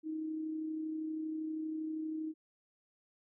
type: tone with amplitude modulation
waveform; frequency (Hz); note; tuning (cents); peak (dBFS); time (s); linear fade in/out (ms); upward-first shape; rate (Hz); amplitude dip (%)
sine; 314.3; D#4; +18; -34; 0.03-2.34; 50; sine; 32.6; 35
effects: none